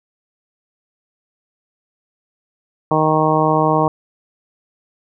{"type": "harmonic tone", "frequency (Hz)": 155.9, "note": "D#3", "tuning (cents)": 4, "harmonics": [1, 2, 3, 4, 5, 6, 7], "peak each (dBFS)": [-20, -20, -20, -20, -20, -20, -20], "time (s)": [2.91, 3.88], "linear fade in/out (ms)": 2, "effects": []}